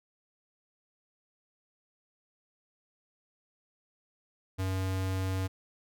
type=tone; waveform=square; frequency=94.5 Hz; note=F#2; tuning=37 cents sharp; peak=-30 dBFS; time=4.58-5.48 s; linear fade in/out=20 ms; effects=none